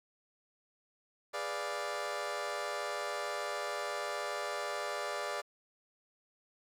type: chord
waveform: 20% pulse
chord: G# diminished seventh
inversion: none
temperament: equal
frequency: 415.3 / 493.9 / 587.3 / 698.5 Hz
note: G#4 / B4 / D5 / F5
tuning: 0 / 0 / 0 / 0 cents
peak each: -38 / -39 / -33 / -38 dBFS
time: 1.33-5.42 s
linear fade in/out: 20 ms
effects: low-pass 9000 Hz 12 dB/octave + 10-bit